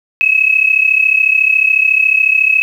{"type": "tone pair together", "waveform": "sine", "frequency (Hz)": [2553, 2587], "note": ["D#7", "E7"], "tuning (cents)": [44, -33], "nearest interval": "unison", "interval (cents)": 23, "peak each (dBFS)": -11, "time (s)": [0.21, 2.62], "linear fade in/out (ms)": 0, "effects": ["7-bit"]}